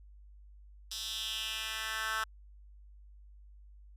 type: tone with high-pass filter sweep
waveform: 10% pulse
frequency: 220 Hz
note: A3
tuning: in tune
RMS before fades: -37 dBFS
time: 0.91-2.24 s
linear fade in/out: 5 ms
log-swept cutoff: 4400 to 1400 Hz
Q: 2.9
effects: added 50 Hz sine -52 dBFS peak until 3.96 s + resampled to 32000 Hz